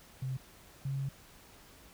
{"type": "tone pair in turn", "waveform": "sine", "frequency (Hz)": [130.81, 136.59], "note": ["C3", "C#3"], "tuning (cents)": [0, -25], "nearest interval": "minor second", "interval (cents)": 75, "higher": "second", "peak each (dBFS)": [-33, -32], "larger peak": "second", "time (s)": [[0.22, 0.37], [0.85, 1.09]], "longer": "second", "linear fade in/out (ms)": 5, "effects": ["pink hiss -57 dBFS RMS until 1.93 s"]}